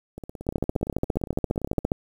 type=two click trains; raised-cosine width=2 ms; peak=-23 / -9 dBFS; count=30 / 22; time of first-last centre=0.18-1.847 / 0.49-1.919 s; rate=17.4 / 14.7 Hz; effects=8-bit